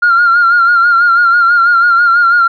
sine tone with vibrato, 1396.9 Hz, F6, in tune, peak -4 dBFS, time 0.02-2.48 s, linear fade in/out 10 ms, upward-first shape sine, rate 6.1 Hz, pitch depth 51 cents each way, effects tanh soft clip ceiling -2 dBFS

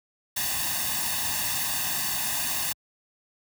white noise with comb filter, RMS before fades -28 dBFS, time 0.36-2.73 s, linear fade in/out 10 ms, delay 1.1 ms, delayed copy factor +0.95, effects high-pass 60 Hz 12 dB/octave

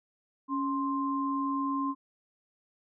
sine tone pair together, 277.9 / 1049.2 Hz, C#4 / C6, +4 / +4 cents, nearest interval octave + major seventh, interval 2300 cents, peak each -30 / -31 dBFS, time 0.48-1.95 s, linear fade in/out 50 ms, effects none

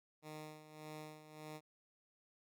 10% pulse tone with tremolo, 153.9 Hz, D#3, 19 cents flat, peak -39 dBFS, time 0.22-1.61 s, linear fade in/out 50 ms, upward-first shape sine, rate 1.7 Hz, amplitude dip 70%, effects none

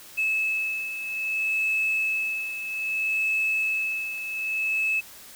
sine beating tone pair, 2600 / 2600.62 Hz, E7 / E7, -24 / -24 cents, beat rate 0.62 Hz, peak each -30 / -24 dBFS, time 0.17-5.01 s, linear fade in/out 20 ms, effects tanh soft clip ceiling -17 dBFS + white hiss -46 dBFS RMS until 5.35 s

